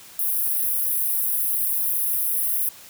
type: high-pass noise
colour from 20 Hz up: white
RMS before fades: -23 dBFS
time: 0.19-2.69 s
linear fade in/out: 2 ms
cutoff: 9800 Hz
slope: 96 dB/octave
effects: white hiss -45 dBFS RMS until 2.89 s